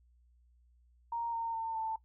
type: tone with pitch steps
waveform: sine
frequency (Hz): 932.3 / 917.3 / 902.6 / 888.1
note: A#5 / A#5 / A5 / A5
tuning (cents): 0 / -28 / +44 / +16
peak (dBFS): -33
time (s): 1.12-1.96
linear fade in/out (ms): 5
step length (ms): 210
effects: noise-tail reverb RT60 0.1 s tail -17 dB re dry + added 60 Hz sine -63 dBFS peak until 2.04 s